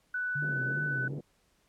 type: tone with pitch glide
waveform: sine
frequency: 1489 to 1498.5 Hz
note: F#6 to F#6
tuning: +11 to +22 cents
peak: -30 dBFS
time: 0.14-1.08 s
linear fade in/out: 5 ms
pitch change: +11 cents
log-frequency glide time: 0.34-0.55 s
type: tone with vibrato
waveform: sine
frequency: 139.4 Hz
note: C#3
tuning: 10 cents sharp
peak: -34 dBFS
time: 0.35-1.19 s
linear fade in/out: 10 ms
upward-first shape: sine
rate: 2.6 Hz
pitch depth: 130 cents each way
type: band-pass noise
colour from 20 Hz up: pink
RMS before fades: -43 dBFS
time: 0.42-1.21 s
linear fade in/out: 5 ms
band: 170 to 480 Hz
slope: 24 dB/octave
effects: pink hiss -70 dBFS RMS until 1.68 s + low-pass 12000 Hz 12 dB/octave